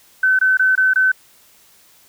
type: tone bursts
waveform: sine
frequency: 1523 Hz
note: F#6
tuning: 50 cents sharp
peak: -11 dBFS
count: 5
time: 0.23-1.118 s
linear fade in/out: 5 ms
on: 160 ms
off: 22 ms
effects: white hiss -51 dBFS RMS until 2.08 s